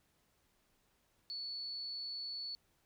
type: tone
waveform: sine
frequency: 4435 Hz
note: C#8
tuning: in tune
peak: -40 dBFS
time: 1.3-2.55 s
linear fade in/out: 0 ms
effects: pink hiss -75 dBFS RMS until 2.85 s